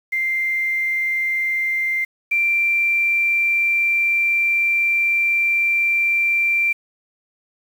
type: tone pair in turn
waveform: sine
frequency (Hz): 2093 / 2358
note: C7 / D7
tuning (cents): 0 / +6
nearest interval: major second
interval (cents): 206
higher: second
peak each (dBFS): -18 / -15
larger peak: second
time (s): 0.12-2.05 / 2.31-6.73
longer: second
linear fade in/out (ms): 10
effects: 7-bit